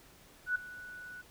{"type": "tone with ADSR envelope", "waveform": "sine", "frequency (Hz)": 1478, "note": "F#6", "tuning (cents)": -2, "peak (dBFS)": -26, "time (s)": [0.46, 1.22], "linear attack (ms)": 94, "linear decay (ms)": 6, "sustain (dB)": -18, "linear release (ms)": 14, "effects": ["pink hiss -59 dBFS RMS until 1.3 s"]}